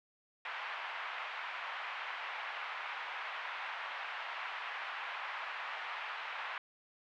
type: band-pass noise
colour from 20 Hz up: pink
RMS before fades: -42 dBFS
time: 0.45-6.58 s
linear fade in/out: 2 ms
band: 850 to 2800 Hz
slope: 24 dB/octave
effects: none